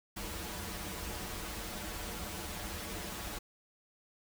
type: noise with comb filter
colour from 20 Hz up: pink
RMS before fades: -41 dBFS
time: 0.16-3.39 s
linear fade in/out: 10 ms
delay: 7.6 ms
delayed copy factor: -1
effects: none